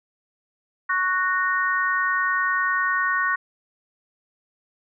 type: chord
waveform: sine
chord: F# major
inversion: second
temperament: just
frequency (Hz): 1110 / 1480 / 1850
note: C#6 / F#6 / A#6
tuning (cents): +2 / 0 / -14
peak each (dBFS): -24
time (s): 0.89-3.36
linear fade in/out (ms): 10
effects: none